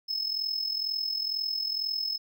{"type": "tone with amplitude modulation", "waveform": "triangle", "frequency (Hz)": 5200, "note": "E8", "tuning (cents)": -24, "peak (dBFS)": -24, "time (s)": [0.08, 2.18], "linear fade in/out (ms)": 20, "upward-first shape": "sine", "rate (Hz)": 42.1, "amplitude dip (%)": 70, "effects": []}